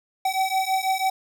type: beating tone pair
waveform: square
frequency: 760 / 766.1 Hz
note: F#5 / G5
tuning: +46 / -40 cents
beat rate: 6.1 Hz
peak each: -25 dBFS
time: 0.25-1.1 s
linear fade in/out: 5 ms
effects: none